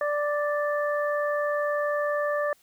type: harmonic tone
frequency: 587.3 Hz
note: D5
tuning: in tune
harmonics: 1 / 2 / 3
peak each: -25 / -31 / -32 dBFS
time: 0.01-2.53 s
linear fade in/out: 2 ms
effects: white hiss -62 dBFS RMS until 2.62 s